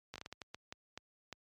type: slowing click train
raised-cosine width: 0.2 ms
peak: -27 dBFS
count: 11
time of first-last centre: 0.14-1.327 s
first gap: 17 ms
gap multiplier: 1.4
effects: high-pass 60 Hz 12 dB/octave + MP3 96 kbps